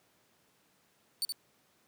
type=tone with echo; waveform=sawtooth; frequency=4522 Hz; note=C#8; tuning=34 cents sharp; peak=-27 dBFS; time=1.22-1.25 s; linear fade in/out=0 ms; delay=72 ms; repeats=1; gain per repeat=-4 dB; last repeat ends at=1.322 s; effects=pink hiss -69 dBFS RMS until 1.87 s + high-pass 150 Hz 12 dB/octave